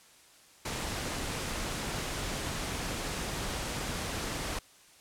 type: noise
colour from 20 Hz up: pink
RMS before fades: -35 dBFS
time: 0.65-4.59 s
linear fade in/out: 5 ms
effects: white hiss -58 dBFS RMS until 5 s + low-pass 10000 Hz 12 dB/octave